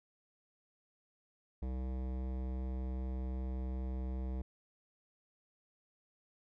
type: tone with hard clipping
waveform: sine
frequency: 64.1 Hz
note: C2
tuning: 35 cents flat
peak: -38 dBFS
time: 1.62-4.42 s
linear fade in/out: 5 ms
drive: 17 dB
effects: none